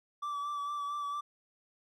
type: tone with vibrato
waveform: triangle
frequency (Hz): 1159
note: D6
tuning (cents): -23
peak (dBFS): -32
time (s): 0.22-1.21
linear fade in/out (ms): 10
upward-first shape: sine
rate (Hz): 4.4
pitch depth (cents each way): 25
effects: none